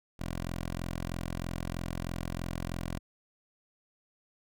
10% pulse tone, 43.13 Hz, F1, 21 cents flat, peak -26 dBFS, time 0.19-2.99 s, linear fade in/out 10 ms, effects none

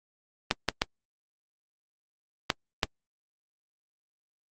clicks, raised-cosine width 0.2 ms, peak -5 dBFS, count 5, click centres 0.511 / 0.687 / 0.819 / 2.502 / 2.832 s, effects Opus 32 kbps

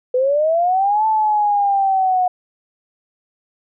sine linear two-way sweep, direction up then down, 493.9 to 880 to 725 Hz, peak -13 dBFS, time 0.14-2.28 s, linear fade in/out 5 ms, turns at 1.06 s, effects none

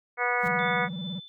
harmonic tone, 244.3 Hz, B3, 19 cents flat, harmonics 2 / 3 / 4 / 5 / 6 / 7 / 8 / 9, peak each -32 / -31 / -33 / -32 / -31 / -35 / -34 / -30 dBFS, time 0.17-0.89 s, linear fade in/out 50 ms
pink noise with exponential growth, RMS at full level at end -41 dBFS, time 0.35-0.48 s, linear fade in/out 5 ms, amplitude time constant 28 ms
triangle tone with vibrato, 178.1 Hz, F3, 34 cents sharp, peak -30 dBFS, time 0.43-1.2 s, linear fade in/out 10 ms, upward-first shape square, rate 18 Hz, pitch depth 150 cents each way
sine tone with tremolo, 3520 Hz, A7, in tune, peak -36 dBFS, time 0.59-1.28 s, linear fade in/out 0 ms, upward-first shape triangle, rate 2.5 Hz, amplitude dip 75%
effects none

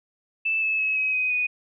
sine tone with pitch steps, 2637 / 2605 / 2574 / 2543 / 2512 / 2482 Hz, E7 / E7 / E7 / D#7 / D#7 / D#7, 0 / -21 / -42 / +37 / +16 / -5 cents, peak -21 dBFS, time 0.45-1.47 s, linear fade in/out 10 ms, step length 170 ms, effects none

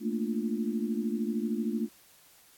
sine chord, Bb major seventh, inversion third, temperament equal with one note detuned, 220 / 233.1 / 293.7 / 348 Hz, A3 / Bb3 / D4 / F4, 0 / 0 / 0 / -6 cents, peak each -31 / -33 / -37 / -37 dBFS, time 0-1.89 s, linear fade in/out 50 ms, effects white hiss -59 dBFS RMS until 2.57 s + AAC 64 kbps

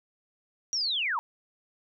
sine linear sweep, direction down, 5800 to 864 Hz, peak -26 dBFS, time 0.73-1.19 s, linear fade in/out 0 ms, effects none

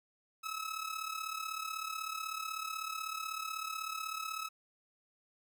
sawtooth tone with amplitude modulation, 1293 Hz, E6, 34 cents flat, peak -31 dBFS, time 0.43-4.49 s, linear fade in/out 20 ms, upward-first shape sine, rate 36.1 Hz, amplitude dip 70%, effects none

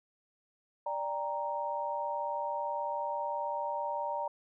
sine chord, G minor, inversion second, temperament equal with one note detuned, 587.3 / 794 / 932.3 Hz, D5 / G5 / Bb5, 0 / +22 / 0 cents, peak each -37 / -40 / -34 dBFS, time 0.86-4.28 s, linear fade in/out 5 ms, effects none

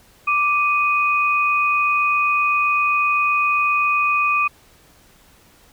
sine tone pair together, 1174.7 / 2493 Hz, D6 / D#7, 0 / +3 cents, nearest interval octave + minor second, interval 1303 cents, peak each -18 dBFS, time 0.27-4.48 s, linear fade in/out 10 ms, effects pink hiss -52 dBFS RMS until 5.72 s

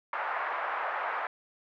pink band-pass noise, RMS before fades -33 dBFS, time 0.13-1.27 s, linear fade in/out 2 ms, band 700 to 1800 Hz, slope 24 dB/octave, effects none

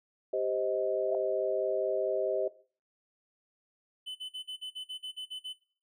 sine chord, C minor, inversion second, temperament just, 392.4 / 523.3 / 627.9 Hz, G4 / C5 / Eb5, +2 / 0 / +16 cents, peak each -33 / -33 / -32 dBFS, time 0.33-2.48 s, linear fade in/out 5 ms
sine tone with exponential growth, 659 Hz, E5, 1 cent flat, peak -25 dBFS, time 1.02-1.15 s, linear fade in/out 2 ms, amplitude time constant 27 ms
triangle tone bursts, 3022 Hz, F#7, 36 cents sharp, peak -34 dBFS, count 11, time 4.06-5.536 s, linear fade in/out 20 ms, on 96 ms, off 42 ms
effects noise-tail reverb RT60 0.4 s tail -17 dB re dry

